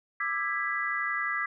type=chord; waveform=sine; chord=E dominant seventh; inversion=third; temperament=just; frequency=1186.7 / 1318.5 / 1648.1 / 1977.8 Hz; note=D6 / E6 / G#6 / B6; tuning=+18 / 0 / -14 / +2 cents; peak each=-34 / -36 / -33 / -31 dBFS; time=0.2-1.46 s; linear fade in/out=5 ms; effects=none